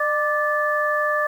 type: tone cluster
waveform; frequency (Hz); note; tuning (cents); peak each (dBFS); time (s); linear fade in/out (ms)
sine; 602 / 1178 / 1746; D5 / D6 / A6; +43 / +5 / -14; -23; 0-1.27; 5
effects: 8-bit